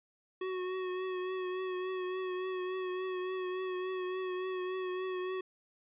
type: tone with vibrato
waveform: square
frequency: 370 Hz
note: F#4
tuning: in tune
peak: -35 dBFS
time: 0.41-5.41 s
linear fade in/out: 5 ms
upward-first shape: triangle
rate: 3.5 Hz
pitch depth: 31 cents each way
effects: resampled to 8000 Hz